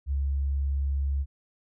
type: tone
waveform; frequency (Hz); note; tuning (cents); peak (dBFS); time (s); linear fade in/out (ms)
sine; 69.3; C#2; 0; -24; 0.06-1.26; 50
effects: none